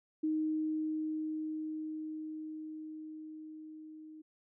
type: tone with level ramp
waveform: sine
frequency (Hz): 311.5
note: D#4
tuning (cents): +2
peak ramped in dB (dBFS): -29 to -48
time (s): 0.23-4.22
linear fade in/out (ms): 10
effects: none